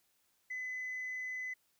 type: tone with frequency modulation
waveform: sine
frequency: 2015 Hz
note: B6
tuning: 34 cents sharp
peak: -36 dBFS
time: 0.5-1.54 s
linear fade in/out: 10 ms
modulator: 25.6 Hz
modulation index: 0.22
effects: tanh soft clip ceiling -35 dBFS + white hiss -75 dBFS RMS until 1.79 s